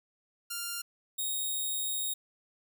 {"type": "tone pair in turn", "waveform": "5% pulse", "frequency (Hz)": [1396.9, 3739], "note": ["F6", "A#7"], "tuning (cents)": [0, 4], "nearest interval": "octave + perfect fourth", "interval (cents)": 1704, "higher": "second", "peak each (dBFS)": -23, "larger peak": "neither", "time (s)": [[0.5, 0.82], [1.18, 2.14]], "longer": "second", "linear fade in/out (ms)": 10, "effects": []}